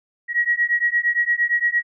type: beating tone pair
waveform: sine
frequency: 1902 / 1910.7 Hz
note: A#6 / A#6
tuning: +34 / +42 cents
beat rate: 8.7 Hz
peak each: -20 dBFS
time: 0.28-1.83 s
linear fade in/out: 50 ms
effects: none